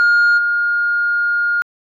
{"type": "tone with level steps", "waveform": "sine", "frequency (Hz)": 1420, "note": "F6", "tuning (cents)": 28, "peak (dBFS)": [-7, -13], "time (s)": [0, 1.62], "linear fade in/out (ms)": 0, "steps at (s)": 0.37, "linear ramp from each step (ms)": 20, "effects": ["tanh soft clip ceiling -8 dBFS"]}